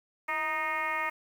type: tone with frequency modulation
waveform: sine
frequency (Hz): 1547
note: G6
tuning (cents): -23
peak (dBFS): -28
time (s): 0.28-1.1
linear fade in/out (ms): 10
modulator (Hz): 304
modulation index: 2.6
effects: 9-bit